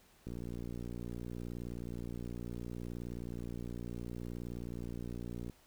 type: click train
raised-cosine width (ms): 3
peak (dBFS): -30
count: 311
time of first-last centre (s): 0.27-5.498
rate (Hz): 59.3
effects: pink hiss -65 dBFS RMS until 5.66 s